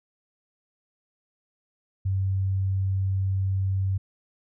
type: tone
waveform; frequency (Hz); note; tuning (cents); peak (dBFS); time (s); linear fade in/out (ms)
sine; 96; G2; -36; -22; 2.05-3.98; 10
effects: none